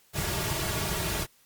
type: noise with comb filter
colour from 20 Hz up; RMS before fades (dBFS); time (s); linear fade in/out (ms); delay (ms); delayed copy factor
pink; -30; 0.13-1.27; 50; 3.9; -0.95
effects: white hiss -62 dBFS RMS until 1.45 s + Opus 48 kbps